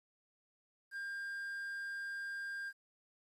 triangle tone with quantisation, 1600 Hz, G6, 35 cents sharp, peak -38 dBFS, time 0.91-2.73 s, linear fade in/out 50 ms, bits 11, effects resampled to 32000 Hz

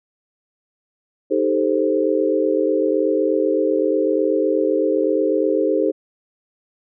sine chord, A half-diminished seventh, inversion second, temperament equal, 311.1 / 392 / 440 / 523.3 Hz, Eb4 / G4 / A4 / C5, 0 / 0 / 0 / 0 cents, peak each -21 dBFS, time 1.3-5.92 s, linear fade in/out 20 ms, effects none

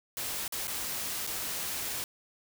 white noise with dropouts, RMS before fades -35 dBFS, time 0.17-2.04 s, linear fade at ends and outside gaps 1 ms, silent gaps 0.479-0.523 / 0.672-0.679 / 1.267-1.273 s, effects none

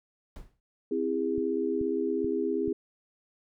brown noise with exponential decay, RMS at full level -38 dBFS, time 0.36-0.6 s, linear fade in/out 0 ms, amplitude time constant 51 ms
sine chord, C augmented, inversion none, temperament equal with one note detuned, 261.6 / 329.6 / 406.8 Hz, C4 / E4 / G#4, 0 / 0 / -36 cents, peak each -32 / -31 / -29 dBFS, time 0.91-2.73 s, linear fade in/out 5 ms
click train, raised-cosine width 5 ms, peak -28 dBFS, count 4, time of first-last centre 1.38-2.679 s, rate 2.31 Hz
effects none

